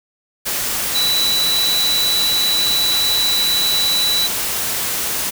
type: tone in noise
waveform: sine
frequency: 3951 Hz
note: B7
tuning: in tune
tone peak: -15 dBFS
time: 0.94-4.28 s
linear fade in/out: 20 ms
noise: white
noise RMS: -21 dBFS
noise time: 0.45-5.31 s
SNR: +3 dB
effects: none